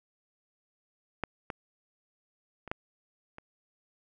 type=clicks; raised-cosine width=0.5 ms; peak=-15 / -20 / -28 / -16 / -29 dBFS; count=5; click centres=1.237 / 1.502 / 2.677 / 2.715 / 3.384 s; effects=none